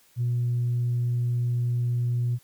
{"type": "tone", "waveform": "sine", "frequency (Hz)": 121, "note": "B2", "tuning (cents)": -35, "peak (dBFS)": -21, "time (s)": [0.16, 2.39], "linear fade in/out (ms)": 50, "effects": ["tanh soft clip ceiling -19 dBFS", "white hiss -60 dBFS RMS until 2.43 s"]}